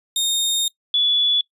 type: tone pair in turn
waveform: sawtooth / sine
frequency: 3684 / 3429 Hz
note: A#7 / A7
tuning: -21 / -45 cents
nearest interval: minor second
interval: 124 cents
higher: first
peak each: -15 dBFS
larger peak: neither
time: 0.16-0.68 / 0.94-1.41 s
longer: first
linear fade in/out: 2 ms
effects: noise-tail reverb RT60 0.1 s tail -22 dB re dry + resampled to 32000 Hz